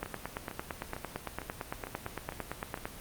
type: two click trains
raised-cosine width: 0.5 ms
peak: -19 / -24 dBFS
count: 26 / 7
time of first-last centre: 0.03-2.855 / 0.06-2.775 s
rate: 8.85 / 2.21 Hz
effects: pink hiss -47 dBFS RMS until 3 s + Opus 24 kbps